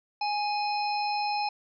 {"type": "harmonic tone with a mistuned harmonic", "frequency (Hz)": 830.6, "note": "G#5", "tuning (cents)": 0, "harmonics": [1, 3, 5, 6], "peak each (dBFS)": [-27, -36, -39, -37], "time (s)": [0.21, 1.49], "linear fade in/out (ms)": 5, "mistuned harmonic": 6, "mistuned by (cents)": 89, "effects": []}